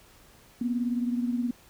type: beating tone pair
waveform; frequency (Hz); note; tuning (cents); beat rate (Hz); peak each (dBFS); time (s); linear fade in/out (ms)
sine; 239.9 / 258.9; A#3 / C4; +50 / -18; 19; -26 / -33; 0.61-1.51; 5
effects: pink hiss -56 dBFS RMS until 1.69 s